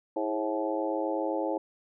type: harmonic tone with a mistuned harmonic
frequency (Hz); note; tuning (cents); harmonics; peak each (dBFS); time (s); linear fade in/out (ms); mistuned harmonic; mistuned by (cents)
107.8; A2; -35; 3 / 4 / 5 / 6 / 7 / 8; -32 / -36 / -32 / -37 / -39 / -36; 0.16-1.58; 5; 4; -67
effects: none